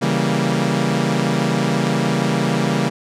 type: chord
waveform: sawtooth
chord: C# diminished seventh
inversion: none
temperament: equal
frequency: 138.59 / 164.81 / 196 / 233.1 Hz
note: C#3 / E3 / G3 / Bb3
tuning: 0 / 0 / 0 / 0 cents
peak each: -18 dBFS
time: 0.01-2.9 s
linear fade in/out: 20 ms
effects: low-pass 8000 Hz 12 dB/octave